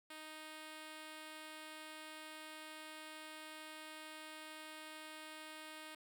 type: tone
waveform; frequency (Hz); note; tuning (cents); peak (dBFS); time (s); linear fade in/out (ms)
5% pulse; 311.1; D#4; 0; -38; 0.1-5.95; 5
effects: none